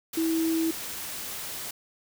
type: tone in noise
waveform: sine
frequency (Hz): 325.6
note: E4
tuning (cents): -21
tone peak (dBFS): -23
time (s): 0.17-0.71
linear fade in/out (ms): 5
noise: white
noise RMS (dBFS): -36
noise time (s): 0.13-1.71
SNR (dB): +10
effects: none